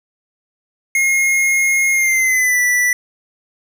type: tone with pitch glide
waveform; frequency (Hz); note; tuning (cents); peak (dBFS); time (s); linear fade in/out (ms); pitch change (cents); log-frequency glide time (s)
square; 2148 to 1969.7; C7 to B6; +45 to -5; -13; 0.95-2.93; 2; -150; 1.92-2.6
effects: none